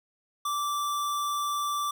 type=tone; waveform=square; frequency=1168 Hz; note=D6; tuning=10 cents flat; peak=-28 dBFS; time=0.45-1.91 s; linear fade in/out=5 ms; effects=none